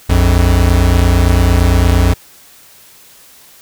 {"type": "tone pair together", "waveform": "square", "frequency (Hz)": [59.22, 88], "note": ["A#1", "F2"], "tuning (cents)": [28, 14], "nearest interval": "perfect fifth", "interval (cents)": 686, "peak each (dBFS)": -11, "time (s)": [0.09, 2.14], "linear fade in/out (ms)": 10, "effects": ["white hiss -42 dBFS RMS until 3.61 s"]}